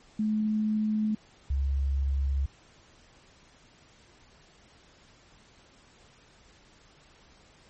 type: tone pair in turn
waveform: sine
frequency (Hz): 214.6 / 68.54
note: A3 / C#2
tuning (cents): -43 / -19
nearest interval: octave + minor sixth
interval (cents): 1976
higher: first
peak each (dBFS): -24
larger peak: neither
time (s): 0.19-1.15 / 1.5-2.46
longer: neither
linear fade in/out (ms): 5
effects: pink hiss -58 dBFS RMS until 7.69 s + MP3 32 kbps